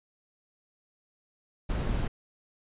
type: noise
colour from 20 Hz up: brown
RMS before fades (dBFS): -29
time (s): 1.69-2.08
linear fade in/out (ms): 10
effects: resampled to 8000 Hz